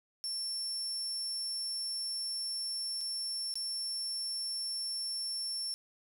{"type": "tone with dropouts", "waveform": "35% pulse", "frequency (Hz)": 5420, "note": "E8", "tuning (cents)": 47, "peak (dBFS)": -32, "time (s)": [0.24, 5.74], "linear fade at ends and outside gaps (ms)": 0, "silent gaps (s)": [[3.008, 3.012], [3.54, 3.555]], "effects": ["10-bit"]}